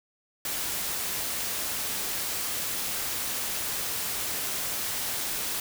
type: noise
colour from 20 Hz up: white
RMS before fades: -31 dBFS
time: 0.45-5.6 s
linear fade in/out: 2 ms
effects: none